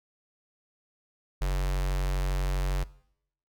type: tone with notch filter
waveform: square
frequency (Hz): 46.25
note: F#1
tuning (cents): 0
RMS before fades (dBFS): -27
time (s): 1.41-2.84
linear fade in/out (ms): 10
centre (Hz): 260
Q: 1.4
effects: noise-tail reverb RT60 0.7 s tail -20 dB re dry